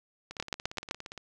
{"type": "two click trains", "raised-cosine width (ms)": 0.2, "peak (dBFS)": [-13, -24], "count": [5, 16], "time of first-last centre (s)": [[0.4, 0.911], [0.31, 1.177]], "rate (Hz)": [7.83, 17.3], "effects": []}